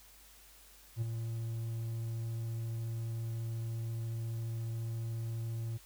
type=tone with ADSR envelope; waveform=triangle; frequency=114.3 Hz; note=A#2; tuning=34 cents flat; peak=-27 dBFS; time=0.96-5.78 s; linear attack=56 ms; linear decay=15 ms; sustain=-6 dB; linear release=16 ms; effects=added 50 Hz sine -62 dBFS peak until 5.85 s + white hiss -59 dBFS RMS until 5.85 s